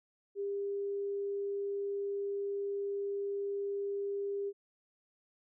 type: tone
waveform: sine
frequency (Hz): 400.6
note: G4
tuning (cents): +38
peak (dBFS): -33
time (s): 0.35-4.53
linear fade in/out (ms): 50
effects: none